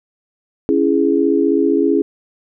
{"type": "chord", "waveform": "sine", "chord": "C# minor", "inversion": "none", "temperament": "just", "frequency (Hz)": [277.2, 332.6, 415.8], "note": ["C#4", "E4", "G#4"], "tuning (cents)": [0, 16, 2], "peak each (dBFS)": -16, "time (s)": [0.69, 2.02], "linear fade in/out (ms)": 0, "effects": []}